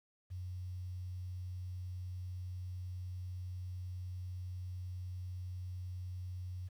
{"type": "tone with quantisation", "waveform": "sine", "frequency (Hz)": 91, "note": "F#2", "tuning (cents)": -28, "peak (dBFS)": -40, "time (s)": [0.3, 6.69], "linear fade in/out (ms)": 20, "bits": 11, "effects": []}